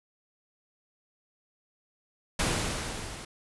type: noise with level ramp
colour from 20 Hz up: pink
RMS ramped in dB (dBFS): -26 to -42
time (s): 2.39-3.25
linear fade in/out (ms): 5
effects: resampled to 24000 Hz

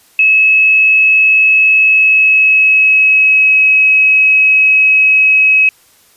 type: tone with pitch glide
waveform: sine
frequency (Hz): 2582 to 2557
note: E7 to D#7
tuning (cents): -37 to +47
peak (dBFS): -5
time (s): 0.19-5.69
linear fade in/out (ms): 2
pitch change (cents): -16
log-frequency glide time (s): 1.85-3.63
effects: white hiss -48 dBFS RMS until 6.16 s + resampled to 32000 Hz

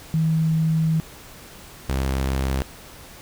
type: tone pair in turn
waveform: sine / sawtooth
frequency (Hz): 160 / 66.52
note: D#3 / C2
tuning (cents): +49 / +29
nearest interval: octave + minor third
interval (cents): 1520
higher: first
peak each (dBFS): -17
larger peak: neither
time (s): 0.14-1 / 1.89-2.62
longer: first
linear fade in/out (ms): 0
effects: pink hiss -43 dBFS RMS until 3.21 s

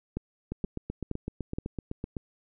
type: two click trains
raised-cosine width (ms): 3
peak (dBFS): -18 / -20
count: 4 / 14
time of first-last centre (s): 0.17-1.585 / 0.52-2.168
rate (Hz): 2.12 / 7.89
effects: none

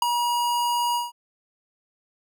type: tone with ADSR envelope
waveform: square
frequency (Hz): 958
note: A#5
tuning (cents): +47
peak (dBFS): -14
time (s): 0.02-1.12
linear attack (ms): 4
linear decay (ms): 5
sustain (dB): -8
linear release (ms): 170
effects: none

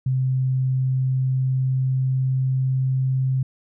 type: tone with pitch glide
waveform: sine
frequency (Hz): 130.2 to 131.26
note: C3 to C3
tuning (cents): -8 to +6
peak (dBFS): -18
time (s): 0.06-3.43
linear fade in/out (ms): 5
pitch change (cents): +14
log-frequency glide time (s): 0.24-3.18
effects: none

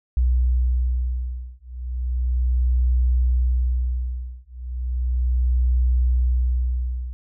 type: beating tone pair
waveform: sine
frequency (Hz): 61.74 / 62.09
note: B1 / B1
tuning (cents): 0 / +10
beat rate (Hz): 0.35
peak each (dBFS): -21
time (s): 0.17-7.13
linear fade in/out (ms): 0
effects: none

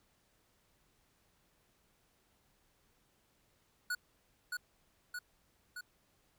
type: tone with echo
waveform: square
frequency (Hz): 1464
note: F#6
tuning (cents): -19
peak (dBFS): -34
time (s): 3.9-3.95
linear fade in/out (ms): 5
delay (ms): 620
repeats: 3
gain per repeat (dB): -3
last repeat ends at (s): 5.81
effects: pink hiss -73 dBFS RMS until 6.38 s

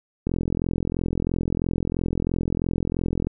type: click train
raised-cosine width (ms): 3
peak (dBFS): -11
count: 130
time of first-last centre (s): 0.27-3.27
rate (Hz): 43
effects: none

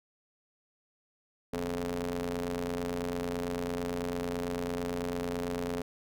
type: ring-modulated tone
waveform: sawtooth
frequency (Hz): 89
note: F2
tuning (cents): +33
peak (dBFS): -25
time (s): 1.53-5.82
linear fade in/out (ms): 5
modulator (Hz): 343
effects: none

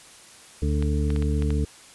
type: harmonic tone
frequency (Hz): 73.7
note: D2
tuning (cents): +7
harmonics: 1 / 2 / 3 / 4 / 6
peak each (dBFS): -22 / -28 / -31 / -32 / -33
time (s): 0.62-1.65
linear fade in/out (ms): 5
type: clicks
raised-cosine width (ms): 0.3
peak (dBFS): -20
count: 6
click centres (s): 0.825 / 1.104 / 1.162 / 1.224 / 1.423 / 1.505
effects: white hiss -48 dBFS RMS until 1.94 s + resampled to 24000 Hz

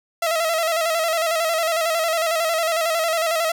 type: tone with vibrato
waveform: sawtooth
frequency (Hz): 656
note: E5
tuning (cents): -9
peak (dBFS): -15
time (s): 0.22-3.52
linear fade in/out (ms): 5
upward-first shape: square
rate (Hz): 11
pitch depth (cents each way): 52
effects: none

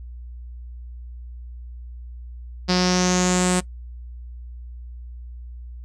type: tone with low-pass filter sweep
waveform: sawtooth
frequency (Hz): 181.3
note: F#3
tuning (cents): -35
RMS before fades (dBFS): -19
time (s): 2.68-3.61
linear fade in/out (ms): 20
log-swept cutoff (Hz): 4900 to 8500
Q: 6.2
effects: noise-tail reverb RT60 0.1 s tail -20 dB re dry + added 60 Hz sine -34 dBFS peak until 5.84 s

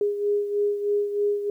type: beating tone pair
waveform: sine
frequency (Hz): 410 / 413.2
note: G#4 / G#4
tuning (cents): -22 / -9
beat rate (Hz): 3.2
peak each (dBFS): -22 / -29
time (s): 0.01-1.5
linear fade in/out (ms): 2
effects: 10-bit

